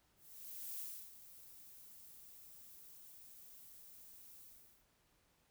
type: noise with ADSR envelope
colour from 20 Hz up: violet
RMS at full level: -45 dBFS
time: 0.16-4.86 s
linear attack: 630 ms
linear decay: 310 ms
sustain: -13 dB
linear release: 430 ms
effects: pink hiss -75 dBFS RMS until 5.5 s